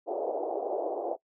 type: band-pass noise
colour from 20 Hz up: white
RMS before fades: -32 dBFS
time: 0.06-1.17 s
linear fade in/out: 50 ms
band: 350 to 750 Hz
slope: 48 dB/octave
effects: noise-tail reverb RT60 0.1 s tail -22 dB re dry